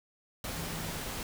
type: tone in noise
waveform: sine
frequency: 162.7 Hz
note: E3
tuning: 22 cents flat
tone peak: -42 dBFS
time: 0.56-0.99 s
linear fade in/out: 2 ms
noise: pink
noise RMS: -38 dBFS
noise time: 0.44-1.23 s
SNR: -7 dB
effects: none